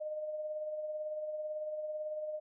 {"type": "tone with tremolo", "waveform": "sine", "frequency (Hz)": 612, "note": "D#5", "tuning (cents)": -29, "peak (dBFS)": -34, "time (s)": [0, 2.4], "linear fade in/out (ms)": 20, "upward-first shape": "triangle", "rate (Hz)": 18, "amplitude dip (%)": 45, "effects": []}